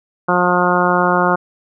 harmonic tone, 178.5 Hz, F3, 38 cents sharp, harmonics 1 / 2 / 3 / 4 / 5 / 6 / 7 / 8, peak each -20 / -20 / -20 / -20 / -20 / -20 / -20 / -20 dBFS, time 0.28-1.36 s, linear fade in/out 10 ms, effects none

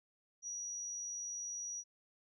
sine tone, 5800 Hz, F#8, 35 cents flat, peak -40 dBFS, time 0.42-1.84 s, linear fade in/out 50 ms, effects none

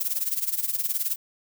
violet noise with tremolo, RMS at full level -24 dBFS, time 0-1.16 s, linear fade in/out 10 ms, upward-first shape sine, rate 19 Hz, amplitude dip 80%, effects none

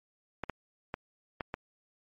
clicks, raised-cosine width 0.5 ms, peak -19 dBFS, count 5, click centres 0.437 / 0.497 / 0.941 / 1.408 / 1.541 s, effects MP3 32 kbps

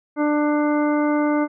harmonic tone, 297 Hz, D4, 20 cents sharp, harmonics 1 / 2 / 3 / 4 / 5 / 7, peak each -18 / -24 / -28 / -30 / -32 / -35 dBFS, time 0.16-1.48 s, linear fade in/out 50 ms, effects none

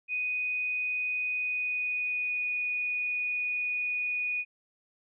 sine tone with pitch glide, 2489 to 2469 Hz, D#7 to D#7, 0 to -14 cents, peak -28 dBFS, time 0.08-4.45 s, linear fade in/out 50 ms, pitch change -14 cents, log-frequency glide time 1.37-2.52 s, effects none

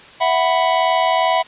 square chord, E suspended second, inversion none, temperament just, 659.3 / 741.7 / 988.9 Hz, E5 / F#5 / B5, 0 / +4 / +2 cents, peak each -19 dBFS, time 0.2-1.43 s, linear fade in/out 20 ms, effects white hiss -41 dBFS RMS until 1.47 s + resampled to 8000 Hz

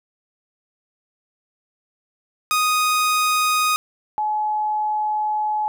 sawtooth / sine tone pair in turn, 1244.5 / 851 Hz, D#6 / G#5, 0 / +42 cents, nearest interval perfect fifth, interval 658 cents, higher first, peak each -13 / -19 dBFS, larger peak first, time 2.51-3.76 / 4.18-5.68 s, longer second, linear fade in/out 0 ms, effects none

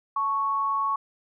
sine tone pair together, 880 / 1108.7 Hz, A5 / C#6, 0 / 0 cents, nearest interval major third, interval 400 cents, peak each -33 / -23 dBFS, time 0.16-0.96 s, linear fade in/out 5 ms, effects none

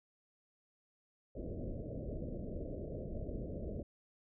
pink low-pass noise, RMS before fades -42 dBFS, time 1.35-3.83 s, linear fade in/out 5 ms, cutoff 640 Hz, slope 96 dB/octave, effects none

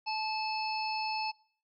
harmonic tone, 870 Hz, A5, 20 cents flat, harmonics 1 / 3 / 5 / 6, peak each -33 / -38 / -40 / -41 dBFS, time 0.06-1.32 s, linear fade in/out 20 ms, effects noise-tail reverb RT60 0.5 s tail -21 dB re dry

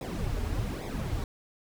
brown noise with flanger, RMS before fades -32 dBFS, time 0.01-1.24 s, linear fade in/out 2 ms, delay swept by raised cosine 0.67 to 5.97 ms, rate 1.2 Hz, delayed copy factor -0.8, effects none

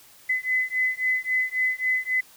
sine beating tone pair, 2020 / 2023.7 Hz, B6 / B6, +39 / +42 cents, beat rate 3.7 Hz, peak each -25 dBFS, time 0.29-2.21 s, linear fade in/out 10 ms, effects white hiss -52 dBFS RMS until 2.36 s

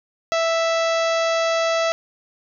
harmonic tone with a mistuned harmonic, 659.3 Hz, E5, in tune, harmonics 1 / 2 / 3 / 4 / 5 / 6 / 7 / 8 / 9 / 10, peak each -19 / -25 / -29 / -31 / -33 / -35 / -36 / -37 / -38 / -39 dBFS, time 0.32-1.92 s, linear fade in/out 0 ms, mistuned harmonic 5, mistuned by +16 cents, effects none

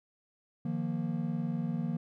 triangle chord, Eb suspended second, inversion none, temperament equal with one note detuned, 154.58 / 174.61 / 233.1 Hz, Eb3 / F3 / Bb3, -11 / 0 / 0 cents, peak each -33 dBFS, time 0.65-1.97 s, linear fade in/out 5 ms, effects none

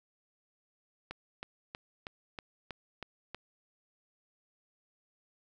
click train, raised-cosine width 0.3 ms, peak -24 dBFS, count 8, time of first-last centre 1.11-3.346 s, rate 3.13 Hz, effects none

